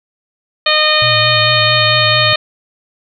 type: harmonic tone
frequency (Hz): 613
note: D#5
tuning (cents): -26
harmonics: 1 / 2 / 3 / 4 / 5 / 6 / 7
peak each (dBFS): -17 / -17 / -17 / -17 / -17 / -17 / -17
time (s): 0.66-2.36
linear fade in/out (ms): 5
type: tone with vibrato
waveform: sine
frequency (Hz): 116.54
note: A#2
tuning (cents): 0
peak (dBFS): -19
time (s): 1.02-2.33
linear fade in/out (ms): 0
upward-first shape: sine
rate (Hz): 4.5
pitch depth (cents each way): 70
effects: none